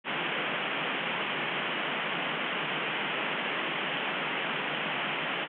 white band-pass noise, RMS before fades -32 dBFS, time 0.04-5.48 s, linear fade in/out 50 ms, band 140 to 3200 Hz, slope 96 dB/octave, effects none

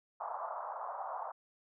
pink band-pass noise, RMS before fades -41 dBFS, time 0.2-1.32 s, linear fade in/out 10 ms, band 640 to 1200 Hz, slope 48 dB/octave, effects none

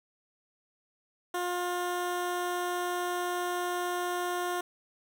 15% pulse tone with notch filter, 355.4 Hz, F4, 30 cents sharp, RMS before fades -32 dBFS, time 1.34-4.61 s, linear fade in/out 5 ms, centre 4600 Hz, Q 1.9, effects none

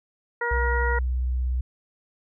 harmonic tone, 475.6 Hz, A#4, 35 cents sharp, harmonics 1 / 2 / 3 / 4, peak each -29 / -29 / -29 / -29 dBFS, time 0.41-0.99 s, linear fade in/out 5 ms
sine tone with vibrato, 62.7 Hz, B1, 27 cents sharp, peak -22 dBFS, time 0.51-1.61 s, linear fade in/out 5 ms, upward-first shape sine, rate 17 Hz, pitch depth 19 cents each way
effects none

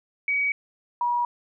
sine tone pair in turn, 2264 / 962.4 Hz, C#7 / B5, +36 / -45 cents, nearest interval octave + minor third, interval 1481 cents, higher first, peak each -21 dBFS, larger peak neither, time 0.28-0.52 / 1.01-1.25 s, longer neither, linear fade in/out 2 ms, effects none

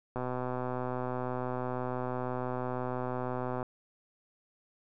click train, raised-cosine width 1 ms, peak -21 dBFS, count 438, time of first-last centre 0.16-3.628 s, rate 126 Hz, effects none

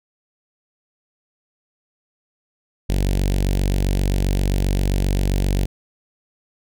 sawtooth tone with notch filter, 47.57 Hz, F#1, 49 cents sharp, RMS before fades -19 dBFS, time 2.89-5.66 s, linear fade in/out 10 ms, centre 1200 Hz, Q 0.66, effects none

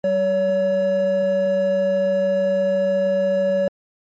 triangle tone pair together, 192.61 / 564 Hz, G3 / C#5, -30 / +30 cents, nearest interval octave + perfect fifth, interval 1860 cents, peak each -23 / -14 dBFS, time 0.04-3.68 s, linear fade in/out 2 ms, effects tanh soft clip ceiling -9 dBFS + MP3 32 kbps

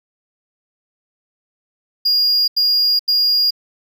triangle tone bursts, 4842 Hz, D#8, 48 cents flat, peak -11 dBFS, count 3, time 2.05-3.508 s, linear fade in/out 10 ms, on 430 ms, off 84 ms, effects none

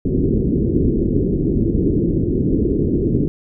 white low-pass noise, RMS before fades -17 dBFS, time 0.05-3.28 s, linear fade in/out 0 ms, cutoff 400 Hz, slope 48 dB/octave, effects none

